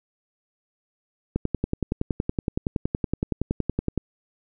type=click train; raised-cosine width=3 ms; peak=-10 dBFS; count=29; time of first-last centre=1.36-3.977 s; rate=10.7 Hz; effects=none